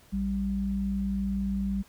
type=tone pair together; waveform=sine; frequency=58.27 / 196 Hz; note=A#1 / G3; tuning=0 / 0 cents; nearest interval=octave + major sixth; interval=2100 cents; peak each=-33 / -27 dBFS; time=0.12-1.83 s; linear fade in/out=20 ms; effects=pink hiss -58 dBFS RMS until 1.88 s